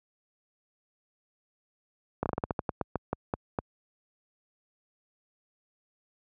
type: slowing click train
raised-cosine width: 1 ms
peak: -14 dBFS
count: 14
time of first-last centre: 2.23-3.588 s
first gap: 28 ms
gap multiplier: 1.2
effects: high-pass 60 Hz 12 dB/octave